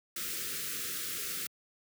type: band-stop noise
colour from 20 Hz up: white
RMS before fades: -37 dBFS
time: 0.16-1.47 s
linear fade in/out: 5 ms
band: 530 to 1200 Hz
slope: 96 dB/octave
effects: high-pass 100 Hz 12 dB/octave